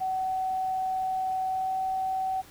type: tone with pitch glide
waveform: sine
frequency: 754 to 758.8 Hz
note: F#5 to F#5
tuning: +32 to +43 cents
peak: -26 dBFS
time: 0-2.42 s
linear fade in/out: 20 ms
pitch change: +11 cents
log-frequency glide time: 1.45-1.79 s
effects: pink hiss -52 dBFS RMS until 2.5 s